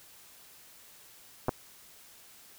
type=clicks; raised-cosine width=1 ms; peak=-14 dBFS; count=2; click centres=1.484 / 1.492 s; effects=white hiss -55 dBFS RMS until 2.58 s